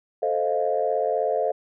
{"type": "chord", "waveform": "sine", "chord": "F dominant seventh", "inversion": "first", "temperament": "equal", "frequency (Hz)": [440, 523.3, 622.3, 698.5], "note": ["A4", "C5", "Eb5", "F5"], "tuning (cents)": [0, 0, 0, 0], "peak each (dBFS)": -26, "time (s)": [0.22, 1.52], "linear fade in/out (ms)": 10, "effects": ["tanh soft clip ceiling -10 dBFS"]}